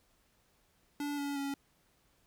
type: tone with pitch steps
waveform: square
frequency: 289.3 / 284 / 278.8 Hz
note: D4 / C#4 / C#4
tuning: -26 / +42 / +10 cents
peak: -35 dBFS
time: 1-1.54 s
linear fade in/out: 2 ms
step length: 180 ms
effects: pink hiss -71 dBFS RMS until 2.26 s